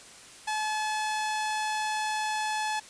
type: tone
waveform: sawtooth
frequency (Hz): 859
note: A5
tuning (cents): -42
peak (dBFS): -24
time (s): 0.47-2.8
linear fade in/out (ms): 10
effects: white hiss -49 dBFS RMS until 2.89 s + resampled to 22050 Hz